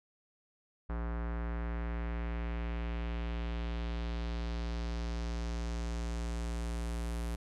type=tone with low-pass filter sweep; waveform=square; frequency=57.9 Hz; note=A#1; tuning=11 cents flat; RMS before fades=-36 dBFS; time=0.89-7.36 s; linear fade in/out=10 ms; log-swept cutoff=1400 to 11000 Hz; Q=1.6; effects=none